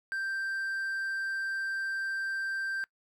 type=tone; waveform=triangle; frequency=1571 Hz; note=G6; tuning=3 cents sharp; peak=-29 dBFS; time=0.12-2.84 s; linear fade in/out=0 ms; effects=noise-tail reverb RT60 0.1 s tail -22 dB re dry